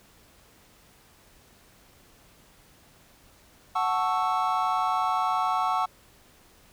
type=chord; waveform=triangle; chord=F# minor seventh; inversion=none; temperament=equal; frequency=740 / 880 / 1108.7 / 1318.5 Hz; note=F#5 / A5 / C#6 / E6; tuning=0 / 0 / 0 / 0 cents; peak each=-26 / -28 / -26 / -28 dBFS; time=3.75-5.86 s; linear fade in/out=10 ms; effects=pink hiss -57 dBFS RMS until 6.72 s